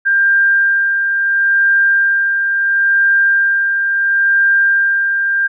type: tone with tremolo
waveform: sine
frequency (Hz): 1593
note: G6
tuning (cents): +27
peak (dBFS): -8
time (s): 0.05-5.48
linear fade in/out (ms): 20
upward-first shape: sine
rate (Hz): 0.73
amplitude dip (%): 40
effects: none